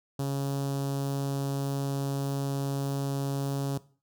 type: tone with notch filter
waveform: sawtooth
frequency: 138.59 Hz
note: C#3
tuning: in tune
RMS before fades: -30 dBFS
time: 0.19-3.78 s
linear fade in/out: 5 ms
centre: 2100 Hz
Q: 0.58
effects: noise-tail reverb RT60 0.4 s tail -18 dB re dry